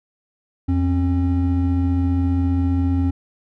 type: tone pair together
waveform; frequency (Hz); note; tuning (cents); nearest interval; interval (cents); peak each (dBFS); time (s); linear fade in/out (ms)
triangle; 85 / 269.9; F2 / C#4; -46 / -46; octave + minor sixth; 2000; -16 / -18; 0.68-3.11; 10
effects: none